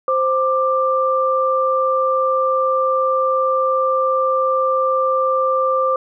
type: tone pair together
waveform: sine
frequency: 523.3 / 1182.9 Hz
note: C5 / D6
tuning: 0 / +12 cents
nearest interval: octave + major second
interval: 1412 cents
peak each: -17 dBFS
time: 0.08-5.96 s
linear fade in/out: 2 ms
effects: none